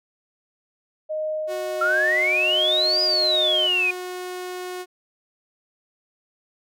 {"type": "tone with tremolo", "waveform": "sine", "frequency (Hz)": 620, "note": "D#5", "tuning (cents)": -6, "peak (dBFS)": -23, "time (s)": [1.09, 3.68], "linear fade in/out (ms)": 20, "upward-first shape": "sine", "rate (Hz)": 1.4, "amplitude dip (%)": 35}
{"type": "tone with pitch glide", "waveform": "sawtooth", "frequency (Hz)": [366.5, 363.5], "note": ["F#4", "F#4"], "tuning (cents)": [-16, -31], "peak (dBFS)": -26, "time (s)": [1.47, 4.86], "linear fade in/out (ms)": 50, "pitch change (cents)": -15, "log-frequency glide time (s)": [1.76, 3.21]}
{"type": "exponential two-way sweep", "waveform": "sine", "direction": "up then down", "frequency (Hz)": [1347, 4978, 2442], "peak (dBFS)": -18, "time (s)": [1.81, 3.91], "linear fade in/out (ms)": 5, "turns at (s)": 3.02}
{"effects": []}